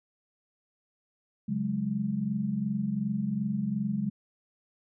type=chord; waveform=sine; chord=C# suspended fourth; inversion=none; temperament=equal; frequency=138.59 / 185 / 207.7 Hz; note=C#3 / F#3 / G#3; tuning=0 / 0 / 0 cents; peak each=-35 / -33 / -29 dBFS; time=1.48-4.1 s; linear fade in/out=10 ms; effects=none